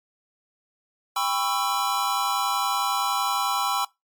square chord, C# half-diminished seventh, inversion second, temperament just, 798.3 / 997.9 / 1108.7 / 1330.5 Hz, G5 / B5 / C#6 / E6, +31 / +18 / 0 / +16 cents, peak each -29 dBFS, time 1.16-3.85 s, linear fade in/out 5 ms, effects noise-tail reverb RT60 0.2 s tail -23 dB re dry + MP3 96 kbps

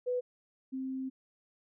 sine tone pair in turn, 496.3 / 262.9 Hz, B4 / C4, +8 / +8 cents, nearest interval major seventh, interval 1100 cents, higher first, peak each -29 / -34 dBFS, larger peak first, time 0.06-0.21 / 0.72-1.1 s, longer second, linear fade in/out 20 ms, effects none

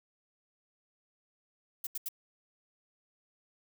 violet noise bursts, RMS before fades -36 dBFS, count 3, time 1.84-2.087 s, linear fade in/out 5 ms, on 29 ms, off 80 ms, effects none

